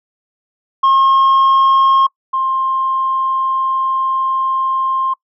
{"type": "tone pair in turn", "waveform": "sine", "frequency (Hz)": [1075, 1057.8], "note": ["C6", "C6"], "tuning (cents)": [47, 19], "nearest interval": "unison", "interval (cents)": 28, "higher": "first", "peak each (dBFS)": [-5, -13], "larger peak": "first", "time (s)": [[0.83, 2.07], [2.33, 5.14]], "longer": "second", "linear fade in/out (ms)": 10, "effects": ["noise-tail reverb RT60 0.1 s tail -24 dB re dry", "tanh soft clip ceiling -7 dBFS"]}